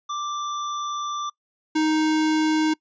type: tone pair in turn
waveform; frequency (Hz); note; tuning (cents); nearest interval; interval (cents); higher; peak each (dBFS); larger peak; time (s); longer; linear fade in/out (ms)
square; 1177 / 311.7; D6 / D#4; +3 / +3; octave + major seventh; 2300; first; -27 / -19; second; 0.09-1.3 / 1.75-2.74; first; 10
effects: noise-tail reverb RT60 0.1 s tail -24 dB re dry + resampled to 16000 Hz